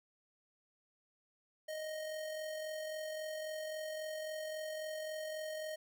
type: tone with amplitude modulation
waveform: square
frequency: 622.3 Hz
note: D#5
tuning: in tune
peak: -39 dBFS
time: 1.68-5.76 s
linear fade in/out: 10 ms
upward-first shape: sine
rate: 43.7 Hz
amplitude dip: 35%
effects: none